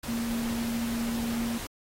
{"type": "tone in noise", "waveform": "sine", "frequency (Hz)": 232.2, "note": "A#3", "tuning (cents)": -7, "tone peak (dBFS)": -28, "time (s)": [0.08, 1.58], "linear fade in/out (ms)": 5, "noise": "pink", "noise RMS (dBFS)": -38, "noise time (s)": [0.03, 1.67], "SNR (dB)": 7, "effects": ["AAC 48 kbps"]}